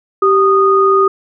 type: tone pair together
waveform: sine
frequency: 389.1 / 1234.6 Hz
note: G4 / D#6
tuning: -13 / -14 cents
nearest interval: octave + minor sixth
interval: 1999 cents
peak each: -10 dBFS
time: 0.22-1.08 s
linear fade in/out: 5 ms
effects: none